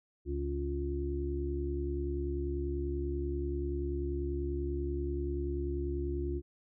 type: harmonic tone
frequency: 70.3 Hz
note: C#2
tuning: 25 cents sharp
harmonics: 1 / 2 / 4 / 5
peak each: -34 / -44 / -42 / -36 dBFS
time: 0.25-6.42 s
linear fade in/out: 50 ms
effects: none